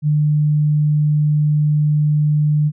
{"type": "tone", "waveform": "sine", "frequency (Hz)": 150, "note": "D3", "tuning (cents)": 37, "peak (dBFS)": -12, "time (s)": [0.02, 2.72], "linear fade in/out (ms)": 50, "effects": []}